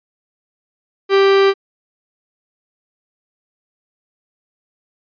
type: tone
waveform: 45% pulse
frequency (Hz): 392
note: G4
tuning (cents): 0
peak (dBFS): -9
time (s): 1.09-1.54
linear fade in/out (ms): 50
effects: resampled to 11025 Hz